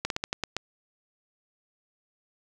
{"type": "slowing click train", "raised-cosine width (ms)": 0.2, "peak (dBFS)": -11, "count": 7, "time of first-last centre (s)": [0.05, 0.566], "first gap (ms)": 52, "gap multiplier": 1.2, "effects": []}